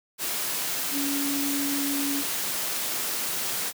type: tone in noise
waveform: sine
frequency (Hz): 281.5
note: C#4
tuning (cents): +27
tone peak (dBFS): -27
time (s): 0.91-2.24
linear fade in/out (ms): 50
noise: white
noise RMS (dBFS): -29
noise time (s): 0.18-3.73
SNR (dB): -1
effects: high-pass 150 Hz 12 dB/octave